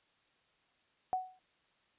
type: tone with exponential decay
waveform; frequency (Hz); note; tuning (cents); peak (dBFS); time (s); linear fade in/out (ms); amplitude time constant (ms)
sine; 744; F#5; +9; -27; 1.13-1.39; 0; 56
effects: white hiss -72 dBFS RMS until 1.98 s + resampled to 8000 Hz